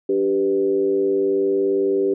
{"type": "tone with frequency modulation", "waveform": "sine", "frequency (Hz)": 391.3, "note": "G4", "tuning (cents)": -3, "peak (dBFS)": -16, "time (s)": [0.09, 2.14], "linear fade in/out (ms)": 5, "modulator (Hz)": 99.5, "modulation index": 0.74, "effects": []}